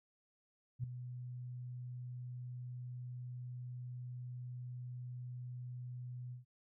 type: tone with ADSR envelope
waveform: sine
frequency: 124 Hz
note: B2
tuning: 7 cents sharp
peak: -33 dBFS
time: 0.79-6.45 s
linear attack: 47 ms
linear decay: 5 ms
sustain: -10 dB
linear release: 130 ms
effects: none